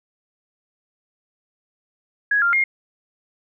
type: tone with pitch steps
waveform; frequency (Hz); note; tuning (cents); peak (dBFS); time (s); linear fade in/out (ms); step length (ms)
sine; 1665 / 1394 / 2131; G#6 / F6 / C7; +4 / -4 / +31; -15; 2.31-2.64; 5; 110
effects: none